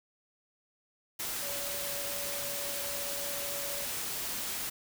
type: tone in noise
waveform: sine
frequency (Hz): 568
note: C#5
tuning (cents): +42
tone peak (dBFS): -42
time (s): 1.42-3.85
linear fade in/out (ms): 10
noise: white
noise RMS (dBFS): -36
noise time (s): 1.19-4.7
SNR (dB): -9
effects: none